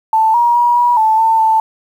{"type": "tone with pitch steps", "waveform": "sine", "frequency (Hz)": [883, 951, 959, 965, 877, 895, 884], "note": ["A5", "A#5", "A#5", "B5", "A5", "A5", "A5"], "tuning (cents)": [6, 34, 49, -40, -6, 29, 8], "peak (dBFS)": -8, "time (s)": [0.13, 1.6], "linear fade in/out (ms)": 2, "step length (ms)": 210, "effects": ["7-bit"]}